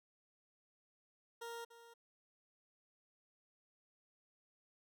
20% pulse tone with echo, 466.2 Hz, A#4, in tune, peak -40 dBFS, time 1.41-1.65 s, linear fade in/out 10 ms, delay 290 ms, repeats 1, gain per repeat -13 dB, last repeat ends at 1.94 s, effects none

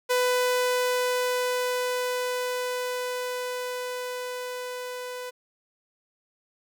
sawtooth tone with level ramp, 498.5 Hz, B4, 16 cents sharp, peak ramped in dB -17 to -30 dBFS, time 0.09-5.31 s, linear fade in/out 20 ms, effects none

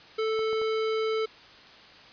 square tone, 440 Hz, A4, in tune, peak -26 dBFS, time 0.18-1.26 s, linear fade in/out 10 ms
clicks, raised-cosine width 1 ms, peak -29 dBFS, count 3, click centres 0.392 / 0.53 / 0.616 s
effects white hiss -50 dBFS RMS until 2.12 s + resampled to 11025 Hz

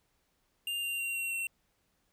square tone with pitch steps, 2800 / 2779 / 2758 / 2738 / 2717 Hz, F7 / F7 / F7 / F7 / F7, +4 / -9 / -22 / -35 / -48 cents, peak -33 dBFS, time 0.67-1.47 s, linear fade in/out 2 ms, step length 160 ms, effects pink hiss -75 dBFS RMS until 2.12 s

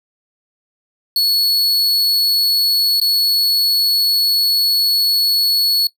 45% pulse tone with dropouts, 4393 Hz, C#8, 16 cents flat, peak -12 dBFS, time 1.16-5.87 s, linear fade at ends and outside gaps 2 ms, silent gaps 3-3.014 s, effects noise-tail reverb RT60 0.1 s tail -17 dB re dry

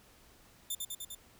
10% pulse tone with echo, 3558 Hz, A7, 19 cents sharp, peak -26 dBFS, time 0.7-0.75 s, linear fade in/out 5 ms, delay 100 ms, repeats 4, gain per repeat -2 dB, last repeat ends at 1.15 s, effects pink hiss -61 dBFS RMS until 1.39 s

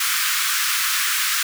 pink high-pass noise, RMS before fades -21 dBFS, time 0-1.43 s, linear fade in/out 5 ms, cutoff 1200 Hz, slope 48 dB/octave, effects none

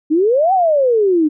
sine exponential two-way sweep, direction up then down, 293.7 to 784 to 293.7 Hz, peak -10 dBFS, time 0.1-1.29 s, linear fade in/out 20 ms, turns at 0.53 s, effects none

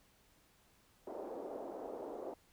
white band-pass noise, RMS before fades -45 dBFS, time 1.07-2.34 s, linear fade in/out 5 ms, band 310 to 660 Hz, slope 24 dB/octave, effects pink hiss -69 dBFS RMS until 2.52 s

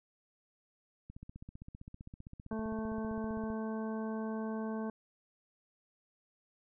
click train, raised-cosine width 5 ms, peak -35 dBFS, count 38, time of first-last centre 1.1-3.503 s, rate 15.4 Hz
harmonic tone, 220 Hz, A3, in tune, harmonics 1 / 2 / 3 / 4 / 5 / 7, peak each -36 / -42 / -46 / -48 / -50 / -53 dBFS, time 2.51-4.9 s, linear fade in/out 2 ms
effects none

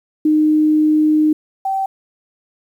sine tone pair in turn, 307 / 773.6 Hz, D#4 / G5, -23 / -23 cents, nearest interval octave + major third, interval 1600 cents, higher second, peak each -10 / -16 dBFS, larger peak first, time 0.25-1.33 / 1.65-1.86 s, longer first, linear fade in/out 5 ms, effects 8-bit

